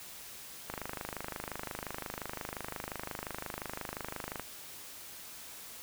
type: click train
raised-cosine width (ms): 0.5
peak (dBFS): -22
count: 96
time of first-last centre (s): 0.7-4.396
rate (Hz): 25.7
effects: white hiss -48 dBFS RMS until 5.82 s